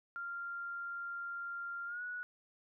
sine tone with pitch glide, 1391 to 1466.1 Hz, F6 to F#6, -7 to -16 cents, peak -39 dBFS, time 0.16-2.23 s, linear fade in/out 0 ms, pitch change +91 cents, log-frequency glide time 1.86-2.02 s, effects none

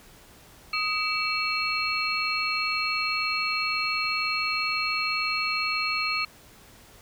sine tone cluster, 1254 / 2283 / 2669 / 4274 Hz, D#6 / D7 / E7 / C8, +13 / -50 / +21 / +36 cents, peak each -30 dBFS, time 0.73-6.25 s, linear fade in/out 5 ms, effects pink hiss -52 dBFS RMS until 7.01 s

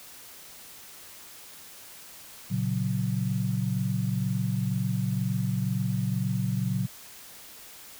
sine chord, F# major, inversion first, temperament equal, 116.54 / 138.59 / 185 Hz, A#2 / C#3 / F#3, 0 / 0 / 0 cents, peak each -29 / -30 / -29 dBFS, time 2.5-6.87 s, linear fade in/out 20 ms, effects white hiss -47 dBFS RMS until 7.99 s

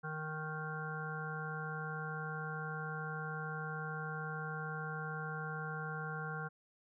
harmonic tone, 155.56 Hz, D#3, in tune, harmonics 1 / 3 / 5 / 7 / 9 / 10, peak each -42 / -48 / -48 / -49 / -44 / -48 dBFS, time 0.03-6.49 s, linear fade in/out 20 ms, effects none

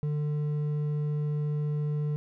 sine tone with hard clipping, 148.8 Hz, D3, 23 cents sharp, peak -28 dBFS, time 0.03-2.16 s, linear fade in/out 0 ms, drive 5 dB, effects none

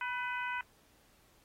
harmonic tone with a mistuned harmonic, 502 Hz, B4, 28 cents sharp, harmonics 2 / 3 / 4 / 5 / 6, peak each -38 / -38 / -43 / -42 / -52 dBFS, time 0.01-0.61 s, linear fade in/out 2 ms, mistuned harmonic 2, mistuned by -43 cents, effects pink hiss -67 dBFS RMS until 1.44 s + AAC 48 kbps

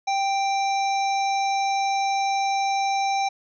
harmonic tone, 786 Hz, G5, 4 cents sharp, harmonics 1 / 3 / 5 / 7 / 8, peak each -21 / -31 / -35 / -38 / -39 dBFS, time 0.07-3.29 s, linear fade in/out 10 ms, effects none

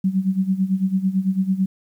sine tone with tremolo, 190 Hz, F#3, 46 cents sharp, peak -14 dBFS, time 0.04-1.66 s, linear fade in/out 5 ms, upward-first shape sine, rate 9 Hz, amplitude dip 80%, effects 9-bit

